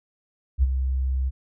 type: tone with ADSR envelope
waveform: sine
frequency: 65.41 Hz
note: C2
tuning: in tune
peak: -13 dBFS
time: 0.58-1.31 s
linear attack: 48 ms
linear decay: 30 ms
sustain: -8 dB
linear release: 30 ms
effects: none